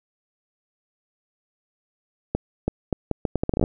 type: accelerating click train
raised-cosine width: 2 ms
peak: -8 dBFS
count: 14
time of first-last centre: 2.35-3.639 s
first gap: 330 ms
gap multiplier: 0.75
effects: none